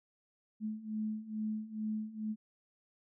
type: beating tone pair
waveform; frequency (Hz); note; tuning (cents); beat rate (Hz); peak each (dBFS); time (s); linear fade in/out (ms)
sine; 214.4 / 216.7; A3 / A3; -45 / -26; 2.3; -40 / -37; 0.6-2.36; 50
effects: none